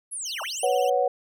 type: linear two-way sweep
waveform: sine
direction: down then up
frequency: 11175 to 566 to 11175 Hz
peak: -30 dBFS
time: 0.11-0.67 s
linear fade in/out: 20 ms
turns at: 0.42 s
type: tone with vibrato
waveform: sawtooth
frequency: 2912 Hz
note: F#7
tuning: 28 cents flat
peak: -33 dBFS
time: 0.25-0.9 s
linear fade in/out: 5 ms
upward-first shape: triangle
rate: 16 Hz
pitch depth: 160 cents each way
type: chord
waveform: sine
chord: B suspended second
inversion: none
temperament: equal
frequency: 493.9 / 554.4 / 740 Hz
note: B4 / C#5 / F#5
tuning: 0 / 0 / 0 cents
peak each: -24 dBFS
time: 0.63-1.08 s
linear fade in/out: 5 ms
effects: none